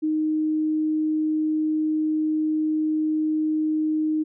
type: tone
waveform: sine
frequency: 310.2 Hz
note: D#4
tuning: 5 cents flat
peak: -20 dBFS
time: 0.02-4.24 s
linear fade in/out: 20 ms
effects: none